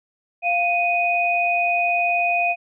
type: tone pair together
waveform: sine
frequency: 698.5 / 2489 Hz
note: F5 / D#7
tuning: 0 / 0 cents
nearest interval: octave + minor seventh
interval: 2200 cents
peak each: -20 dBFS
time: 0.42-2.56 s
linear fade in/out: 50 ms
effects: none